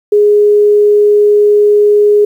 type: tone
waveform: sine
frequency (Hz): 415.3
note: G#4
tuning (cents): 0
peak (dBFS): -4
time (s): 0.12-2.25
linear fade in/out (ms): 5
effects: 7-bit